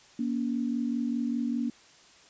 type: tone pair together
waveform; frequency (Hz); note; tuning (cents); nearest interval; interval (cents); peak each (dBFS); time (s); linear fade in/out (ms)
sine; 237.6 / 282.6; A#3 / C#4; +33 / +34; minor third; 301; -28 / -32; 0.19-1.7; 5
effects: white hiss -56 dBFS RMS until 2.29 s + resampled to 16000 Hz